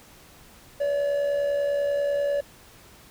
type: tone with amplitude modulation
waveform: triangle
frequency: 572 Hz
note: D5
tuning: 46 cents flat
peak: -18 dBFS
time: 0.8-2.41 s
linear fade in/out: 10 ms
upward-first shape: sine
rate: 70.1 Hz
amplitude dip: 45%
effects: pink hiss -51 dBFS RMS until 3.1 s